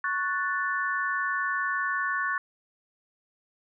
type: chord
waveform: sine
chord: F# minor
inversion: second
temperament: equal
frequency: 1108.7 / 1480 / 1760 Hz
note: C#6 / F#6 / A6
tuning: 0 / 0 / 0 cents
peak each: -30 dBFS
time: 0.04-2.38 s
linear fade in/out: 2 ms
effects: none